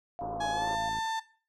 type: tone with vibrato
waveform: sine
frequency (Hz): 697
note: F5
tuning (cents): -4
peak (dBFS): -35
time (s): 0.19-0.89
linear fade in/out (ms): 0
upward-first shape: sine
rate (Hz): 2.9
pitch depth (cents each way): 20
type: band-pass noise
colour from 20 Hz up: pink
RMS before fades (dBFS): -42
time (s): 0.21-0.75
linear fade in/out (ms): 0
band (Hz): 290 to 1100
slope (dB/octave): 48
type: click train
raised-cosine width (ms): 3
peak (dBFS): -32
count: 43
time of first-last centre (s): 0.22-0.986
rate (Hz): 54.8
type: tone with pitch glide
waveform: 35% pulse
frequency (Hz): 837 to 891.9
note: G#5 to A5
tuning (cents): +13 to +23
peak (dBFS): -28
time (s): 0.4-1.2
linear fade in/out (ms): 10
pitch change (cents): +110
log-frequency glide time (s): 0.51-0.7
effects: noise-tail reverb RT60 0.4 s tail -17 dB re dry + low-pass 6000 Hz 12 dB/octave